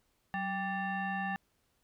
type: tone with frequency modulation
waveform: sine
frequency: 790 Hz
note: G5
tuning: 13 cents sharp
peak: -32 dBFS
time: 0.34-1.36 s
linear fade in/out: 0 ms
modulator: 979 Hz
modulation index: 1.3
effects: pink hiss -75 dBFS RMS until 1.83 s